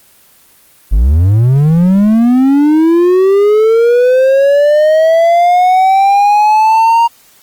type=linear sweep; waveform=triangle; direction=up; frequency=43.65 to 937 Hz; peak=-3 dBFS; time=0.91-7.08 s; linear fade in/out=20 ms; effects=white hiss -45 dBFS RMS until 7.42 s + Opus 24 kbps